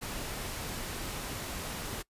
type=noise; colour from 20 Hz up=pink; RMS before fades=-38 dBFS; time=0.01-2.03 s; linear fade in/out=20 ms; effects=noise-tail reverb RT60 0.1 s tail -22 dB re dry + resampled to 32000 Hz